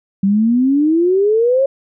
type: exponential sweep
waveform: sine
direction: up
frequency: 191.3 to 554.4 Hz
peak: -10 dBFS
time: 0.23-1.66 s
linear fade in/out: 5 ms
effects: none